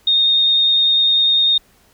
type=tone with vibrato; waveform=sine; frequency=3687 Hz; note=A#7; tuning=20 cents flat; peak=-11 dBFS; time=0.07-1.58 s; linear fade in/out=5 ms; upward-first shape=triangle; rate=10 Hz; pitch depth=10 cents each way; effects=pink hiss -54 dBFS RMS until 1.93 s